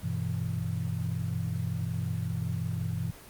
sine chord, E minor, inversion first, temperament equal, 98 / 123.47 / 164.81 Hz, G2 / B2 / E3, 0 / 0 / 0 cents, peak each -33 dBFS, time 0.03-3.11 s, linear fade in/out 10 ms, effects pink hiss -49 dBFS RMS until 3.29 s + Opus 24 kbps

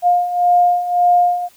sine beating tone pair, 707 / 708.8 Hz, F5 / F5, +21 / +25 cents, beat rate 1.8 Hz, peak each -17 / -12 dBFS, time 0.02-1.49 s, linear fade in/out 50 ms, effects white hiss -50 dBFS RMS until 1.56 s

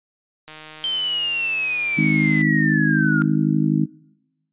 click train, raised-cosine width 0.2 ms, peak -21 dBFS, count 301, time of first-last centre 0.48-2.415 s, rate 155 Hz
sine linear sweep, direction down, 3136 to 1399 Hz, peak -20 dBFS, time 0.84-3.22 s, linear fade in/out 0 ms
harmonic tone, 52 Hz, G#1, 3 cents sharp, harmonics 3 / 4 / 5 / 6, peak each -20 / -21 / -22 / -23 dBFS, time 1.97-3.86 s, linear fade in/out 20 ms
effects noise-tail reverb RT60 1.0 s tail -23 dB re dry + resampled to 8000 Hz

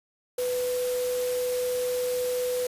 sine tone in noise, 497.6 Hz, B4, 13 cents sharp, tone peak -25 dBFS, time 0.38-2.67 s, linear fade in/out 5 ms, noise white, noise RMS -37 dBFS, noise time 0.38-2.67 s, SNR +9 dB, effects resampled to 32000 Hz

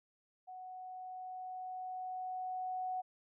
sine tone with level ramp, 741 Hz, F#5, 2 cents sharp, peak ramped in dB -46 to -35 dBFS, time 0.47-3.02 s, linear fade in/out 20 ms, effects none

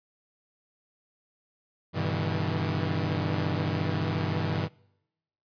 sawtooth chord, E minor seventh, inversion first, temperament equal with one note detuned, 98 / 123.47 / 146.83 / 161.14 Hz, G2 / B2 / D3 / E3, 0 / 0 / 0 / -39 cents, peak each -27 / -30 / -30 / -27 dBFS, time 1.93-4.69 s, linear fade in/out 50 ms, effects noise-tail reverb RT60 0.9 s tail -26 dB re dry + resampled to 11025 Hz

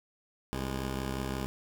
10% pulse tone pair together, 65.69 / 205.8 Hz, C2 / G#3, +7 / -16 cents, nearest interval octave + minor sixth, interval 1977 cents, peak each -25 / -32 dBFS, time 0.53-1.46 s, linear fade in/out 0 ms, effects none

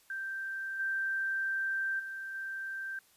sine tone with level steps, 1568 Hz, G6, in tune, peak -35 / -30 / -38 / -36 dBFS, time 0.1-2.99 s, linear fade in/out 2 ms, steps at 0.79 / 1.99 / 2.34 s, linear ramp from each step 10 ms, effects white hiss -65 dBFS RMS until 3.16 s + resampled to 32000 Hz

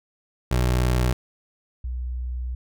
25% pulse / sine tone pair in turn, 61.8 / 61.8 Hz, B1 / B1, +2 / +2 cents, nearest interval unison, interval 0 cents, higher neither, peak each -15 / -26 dBFS, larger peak first, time 0.51-1.13 / 1.84-2.55 s, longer second, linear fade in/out 5 ms, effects none

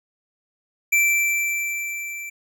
square tone with level ramp, 2339 Hz, D7, 8 cents flat, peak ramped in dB -15 to -32 dBFS, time 0.92-2.3 s, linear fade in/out 10 ms, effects none

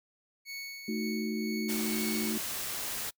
25% pulse tone with tremolo, 2216 Hz, C#7, 1 cent flat, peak -34 dBFS, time 0.45-2.34 s, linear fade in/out 50 ms, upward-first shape triangle, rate 2 Hz, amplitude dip 50%
sine chord, D# diminished, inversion second, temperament equal, 220 / 311.1 / 370 Hz, A3 / D#4 / F#4, 0 / 0 / 0 cents, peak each -32 / -38 / -38 dBFS, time 0.88-2.38 s, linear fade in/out 5 ms
white noise, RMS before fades -36 dBFS, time 1.68-3.11 s, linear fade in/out 20 ms
effects noise-tail reverb RT60 0.1 s tail -26 dB re dry

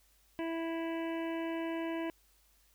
harmonic tone, 329.6 Hz, E4, in tune, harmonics 1 / 2 / 3 / 5 / 6 / 7 / 8 / 9, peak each -35 / -41 / -45 / -49 / -51 / -52 / -53 / -54 dBFS, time 0.39-2.1 s, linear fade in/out 0 ms, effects added 50 Hz sine -69 dBFS peak until 2.74 s + white hiss -69 dBFS RMS until 2.74 s

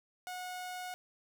sawtooth tone, 729 Hz, F#5, 26 cents flat, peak -36 dBFS, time 0.27-0.94 s, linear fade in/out 0 ms, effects 13-bit

